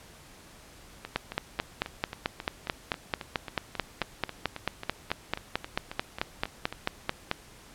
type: two click trains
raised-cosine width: 0.3 ms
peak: -20 / -10 dBFS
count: 22 / 29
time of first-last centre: 1.05-6.726 / 1.16-7.314 s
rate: 3.7 / 4.55 Hz
effects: pink hiss -52 dBFS RMS until 7.74 s + low-pass 12000 Hz 12 dB/octave